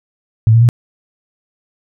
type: tone with pitch steps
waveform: sine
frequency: 110.8 / 115.24 / 119.86 Hz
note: A2 / A#2 / A#2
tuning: +13 / -19 / +49 cents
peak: -5 dBFS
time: 0.47-0.689 s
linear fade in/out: 0 ms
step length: 73 ms
effects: none